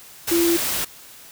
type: tone in noise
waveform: sine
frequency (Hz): 339.1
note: E4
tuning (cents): +49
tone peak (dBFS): -16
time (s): 0.31-0.57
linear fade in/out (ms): 10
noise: white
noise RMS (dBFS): -24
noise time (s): 0.27-0.85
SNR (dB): +5
effects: white hiss -44 dBFS RMS until 1.31 s